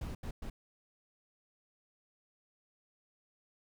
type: noise bursts at uneven times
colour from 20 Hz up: brown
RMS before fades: -40 dBFS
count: 3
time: 0.01-0.15 / 0.23-0.31 / 0.42-0.5 s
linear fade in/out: 5 ms
effects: none